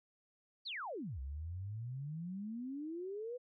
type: exponential two-way sweep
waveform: sine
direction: down then up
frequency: 4741 to 64.2 to 506 Hz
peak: -40 dBFS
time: 0.65-3.38 s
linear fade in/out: 20 ms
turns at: 1.2 s
effects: none